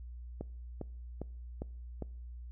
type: click train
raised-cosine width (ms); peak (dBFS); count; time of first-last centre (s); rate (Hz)
2; -25; 5; 0.41-2.023; 2.48
effects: noise-tail reverb RT60 0.6 s tail -24 dB re dry + added 60 Hz sine -43 dBFS peak until 2.51 s